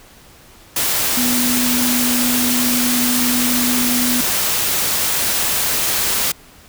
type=tone in noise; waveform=sine; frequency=245.8 Hz; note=B3; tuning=8 cents flat; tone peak=-18 dBFS; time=1.17-4.21 s; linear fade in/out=5 ms; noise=white; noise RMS=-18 dBFS; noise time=0.76-6.32 s; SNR=-3 dB; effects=pink hiss -45 dBFS RMS until 6.68 s